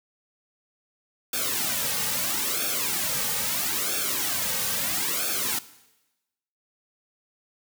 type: noise with flanger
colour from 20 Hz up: white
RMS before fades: -27 dBFS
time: 1.33-5.59 s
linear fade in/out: 5 ms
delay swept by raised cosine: 1 to 3 ms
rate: 0.76 Hz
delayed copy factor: -0.95
effects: noise-tail reverb RT60 1.0 s tail -17 dB re dry